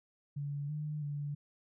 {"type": "tone with pitch steps", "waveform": "sine", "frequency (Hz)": [143.4, 150.8, 145], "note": ["D3", "D3", "D3"], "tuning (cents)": [-41, 46, -22], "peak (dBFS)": -35, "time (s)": [0.36, 1.35], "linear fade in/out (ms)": 10, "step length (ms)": 330, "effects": []}